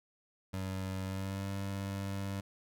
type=tone with pitch glide; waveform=25% pulse; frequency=94.8 to 98.26 Hz; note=F#2 to G2; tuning=+43 to +5 cents; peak=-32 dBFS; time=0.53-2.41 s; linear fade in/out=10 ms; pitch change=+62 cents; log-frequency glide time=1.01-1.48 s; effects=none

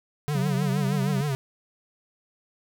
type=tone with vibrato; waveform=square; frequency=141.1 Hz; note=C#3; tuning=31 cents sharp; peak=-25 dBFS; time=0.28-1.35 s; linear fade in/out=0 ms; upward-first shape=triangle; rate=6.4 Hz; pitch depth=130 cents each way
type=tone with pitch glide; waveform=triangle; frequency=185 to 191.75 Hz; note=F#3 to G3; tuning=0 to -38 cents; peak=-24 dBFS; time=0.35-1.21 s; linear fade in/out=2 ms; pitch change=+62 cents; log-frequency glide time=0.52-0.81 s
effects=none

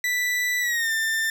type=tone with pitch glide; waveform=40% pulse; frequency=1975.5 to 1790.7 Hz; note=B6 to A6; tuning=0 to +30 cents; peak=-21 dBFS; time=0.04-1.3 s; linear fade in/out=2 ms; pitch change=-170 cents; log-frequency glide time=0.6-0.91 s; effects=none

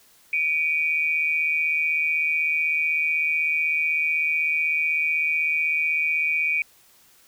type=tone pair together; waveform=sine; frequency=2304 / 2460 Hz; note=D7 / D#7; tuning=-34 / -20 cents; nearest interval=minor second; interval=114 cents; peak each=-23 dBFS; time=0.33-6.62 s; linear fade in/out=2 ms; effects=white hiss -56 dBFS RMS until 7.27 s

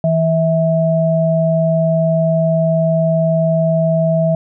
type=tone pair together; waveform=sine; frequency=162.6 / 650.4 Hz; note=E3 / E5; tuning=-23 / -23 cents; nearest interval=2 octaves; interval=2400 cents; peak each=-14 dBFS; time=0.04-4.35 s; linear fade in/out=2 ms; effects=none

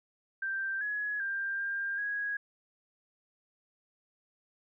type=tone with pitch steps; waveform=sine; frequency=1571 / 1682 / 1589 / 1598 / 1655 Hz; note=G6 / G#6 / G6 / G6 / G#6; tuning=+3 / +22 / +23 / +33 / -6 cents; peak=-31 dBFS; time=0.42-2.37 s; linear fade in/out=5 ms; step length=390 ms; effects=none

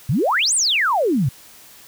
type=exponential two-way sweep; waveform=sine; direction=up then down; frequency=109.7 to 9470 to 115.7 Hz; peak=-15 dBFS; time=0.09-1.29 s; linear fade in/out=5 ms; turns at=0.54 s; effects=white hiss -45 dBFS RMS until 1.87 s

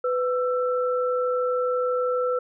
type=tone pair together; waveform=sine; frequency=499.3 / 1333 Hz; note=B4 / E6; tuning=+19 / +19 cents; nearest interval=octave + perfect fourth; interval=1700 cents; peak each=-22 / -28 dBFS; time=0.04-2.39 s; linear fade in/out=5 ms; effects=none

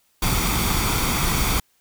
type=noise with comb filter; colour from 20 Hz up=pink; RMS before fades=-21 dBFS; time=0.22-1.6 s; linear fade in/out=5 ms; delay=0.87 ms; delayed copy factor=+0.55; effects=white hiss -64 dBFS RMS until 1.8 s

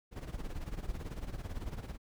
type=noise with tremolo; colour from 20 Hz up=brown; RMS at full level=-37 dBFS; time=0.11-1.98 s; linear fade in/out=50 ms; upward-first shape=sine; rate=18 Hz; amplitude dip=75%; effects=none

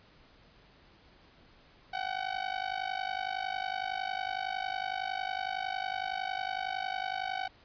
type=tone with amplitude modulation; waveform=sawtooth; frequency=754 Hz; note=F#5; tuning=32 cents sharp; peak=-25 dBFS; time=1.93-7.48 s; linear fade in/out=10 ms; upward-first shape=sine; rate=50.9 Hz; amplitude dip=90%; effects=pink hiss -60 dBFS RMS until 7.64 s + resampled to 11025 Hz

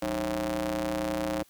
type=ring-modulated tone; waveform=sawtooth; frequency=116.7 Hz; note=A#2; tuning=2 cents sharp; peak=-21 dBFS; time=0.02-1.43 s; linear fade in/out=5 ms; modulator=424 Hz; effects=white hiss -61 dBFS RMS until 1.49 s + high-pass 60 Hz 12 dB/octave

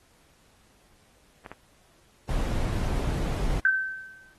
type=clicks; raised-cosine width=0.5 ms; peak=-25 dBFS; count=2; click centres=1.462 / 1.516 s
type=noise; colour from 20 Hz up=brown; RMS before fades=-27 dBFS; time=2.29-3.6 s; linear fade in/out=2 ms
type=tone with exponential decay; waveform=sine; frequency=1544 Hz; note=G6; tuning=27 cents flat; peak=-17 dBFS; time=3.65-4.34 s; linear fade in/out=2 ms; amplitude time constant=150 ms
effects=pink hiss -62 dBFS RMS until 4.38 s + AAC 32 kbps

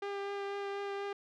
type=tone with vibrato; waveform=sawtooth; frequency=400 Hz; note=G4; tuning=35 cents sharp; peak=-32 dBFS; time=0.02-1.13 s; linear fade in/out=5 ms; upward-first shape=triangle; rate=4.1 Hz; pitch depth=13 cents each way; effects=low-pass 3000 Hz 12 dB/octave

